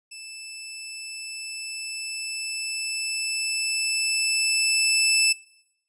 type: tone with level ramp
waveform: 15% pulse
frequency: 2637 Hz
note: E7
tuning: in tune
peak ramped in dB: -31 to -10 dBFS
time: 0.11-5.33 s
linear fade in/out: 10 ms
effects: noise-tail reverb RT60 0.8 s tail -22 dB re dry + resampled to 24000 Hz